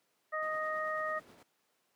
harmonic tone, 622.3 Hz, D#5, in tune, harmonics 1 / 2 / 3, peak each -37 / -36 / -38 dBFS, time 0.32-1.2 s, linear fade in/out 20 ms
brown noise with tremolo, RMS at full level -45 dBFS, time 0.42-1.43 s, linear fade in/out 5 ms, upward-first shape triangle, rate 9.3 Hz, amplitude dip 50%
effects pink hiss -75 dBFS RMS until 1.95 s + high-pass 300 Hz 12 dB/octave

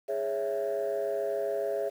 sine chord, C# minor, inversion second, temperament equal with one note detuned, 415.3 / 554.4 / 661.5 Hz, G#4 / C#5 / E5, 0 / 0 / +6 cents, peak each -31 dBFS, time 0.08-1.9 s, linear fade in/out 20 ms, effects tanh soft clip ceiling -23 dBFS + 9-bit

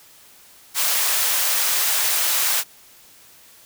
white high-pass noise, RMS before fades -20 dBFS, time 0.74-2.64 s, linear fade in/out 50 ms, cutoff 690 Hz, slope 12 dB/octave, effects white hiss -49 dBFS RMS until 3.65 s

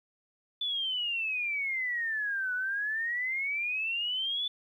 sine exponential two-way sweep, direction down then up, 3500 to 1472 to 3500 Hz, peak -29 dBFS, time 0.61-4.48 s, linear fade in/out 5 ms, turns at 2.54 s, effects 11-bit

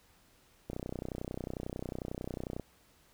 click train, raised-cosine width 2 ms, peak -24 dBFS, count 60, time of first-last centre 0.7-2.597 s, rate 31.1 Hz, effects pink hiss -65 dBFS RMS until 3.13 s

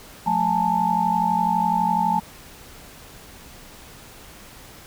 sine tone cluster, 179 / 218.9 / 845 / 897 Hz, F3 / A3 / G#5 / A5, +43 / -9 / +30 / +33 cents, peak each -27 / -29 / -22 / -21 dBFS, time 0.26-2.2 s, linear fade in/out 10 ms, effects pink hiss -44 dBFS RMS until 4.86 s

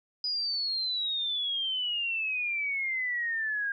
sine exponential sweep, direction down, 4978 to 1612 Hz, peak -28 dBFS, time 0.24-3.72 s, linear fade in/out 2 ms, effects none

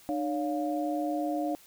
sine tone cluster, 302 / 566 / 705 Hz, D4 / C#5 / F5, +48 / +36 / +16 cents, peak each -30 / -35 / -33 dBFS, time 0.09-1.55 s, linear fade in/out 0 ms, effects white hiss -56 dBFS RMS until 1.66 s

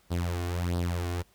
sawtooth tone with flanger, 87.31 Hz, F2, in tune, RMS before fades -30 dBFS, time 0.1-1.23 s, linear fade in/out 20 ms, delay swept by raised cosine 0.21 to 2.81 ms, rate 1.5 Hz, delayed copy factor +0.7, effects pink hiss -64 dBFS RMS until 1.34 s

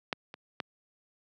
clicks, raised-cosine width 0.3 ms, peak -13 / -26 / -16 dBFS, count 3, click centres 0.128 / 0.341 / 0.602 s, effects high-pass 150 Hz 12 dB/octave

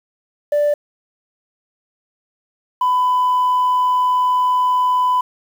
sine tone pair in turn, 587.3 / 1000.6 Hz, D5 / B5, 0 / +22 cents, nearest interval major sixth, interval 922 cents, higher second, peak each -11 dBFS, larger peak neither, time 0.52-0.74 / 2.81-5.21 s, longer second, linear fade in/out 5 ms, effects tanh soft clip ceiling -11 dBFS + 7-bit

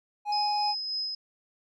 triangle tone, 830.6 Hz, G#5, in tune, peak -24 dBFS, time 0.25-0.75 s, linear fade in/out 50 ms
sine tone with tremolo, 5080 Hz, D#8, 35 cents sharp, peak -28 dBFS, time 0.32-1.15 s, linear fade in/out 5 ms, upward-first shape sine, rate 3.4 Hz, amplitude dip 35%
effects none

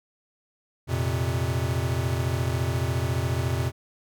square chord, F suspended fourth, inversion none, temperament equal, 87.31 / 116.54 / 130.81 Hz, F2 / Bb2 / C3, 0 / 0 / 0 cents, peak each -29 dBFS, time 0.87-3.72 s, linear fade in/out 50 ms, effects none

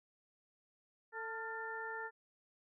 harmonic tone with a mistuned harmonic, 446.2 Hz, A4, 24 cents sharp, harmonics 1 / 2 / 3 / 4, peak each -47 / -46 / -46 / -45 dBFS, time 1.12-2.11 s, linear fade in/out 50 ms, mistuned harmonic 3, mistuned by +70 cents, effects none

